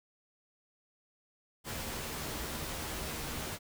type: noise with comb filter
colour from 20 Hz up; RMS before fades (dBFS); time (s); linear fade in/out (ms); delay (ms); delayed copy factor
pink; -39; 1.64-3.59; 50; 13; +0.55
effects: none